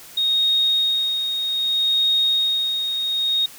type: tone with tremolo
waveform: sine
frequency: 3729 Hz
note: A#7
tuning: in tune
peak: -15 dBFS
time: 0.17-3.46 s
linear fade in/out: 5 ms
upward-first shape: sine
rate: 0.64 Hz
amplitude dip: 50%
effects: white hiss -42 dBFS RMS until 3.58 s